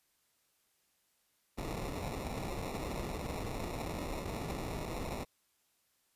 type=noise with sample-and-hold; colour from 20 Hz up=pink; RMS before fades=-39 dBFS; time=1.57-5.25 s; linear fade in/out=20 ms; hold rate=1575 Hz; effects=white hiss -75 dBFS RMS until 6.15 s + resampled to 32000 Hz